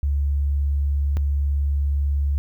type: tone pair in turn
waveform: sine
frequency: 70.9 / 70.9 Hz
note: C#2 / C#2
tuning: +40 / +40 cents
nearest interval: unison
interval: 0 cents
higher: neither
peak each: -18 dBFS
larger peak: neither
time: 0.03-1.17 / 1.17-2.38 s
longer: second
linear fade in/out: 0 ms
effects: 10-bit